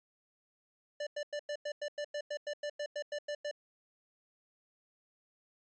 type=tone bursts; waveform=square; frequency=588 Hz; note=D5; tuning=2 cents sharp; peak=-36 dBFS; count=16; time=1-3.513 s; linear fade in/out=5 ms; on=68 ms; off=95 ms; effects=resampled to 16000 Hz